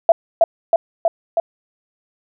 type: tone with echo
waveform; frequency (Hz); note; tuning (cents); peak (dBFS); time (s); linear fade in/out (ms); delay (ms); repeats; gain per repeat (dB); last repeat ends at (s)
sine; 668; E5; +23; -5; 0.09-0.12; 2; 320; 4; -2; 1.4
effects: none